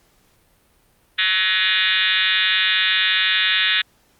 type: tone with frequency modulation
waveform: sine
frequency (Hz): 2667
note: E7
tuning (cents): +20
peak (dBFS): -15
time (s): 1.18-3.82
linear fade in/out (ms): 10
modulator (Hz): 195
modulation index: 5.8
effects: pink hiss -59 dBFS RMS until 4.19 s + Opus 48 kbps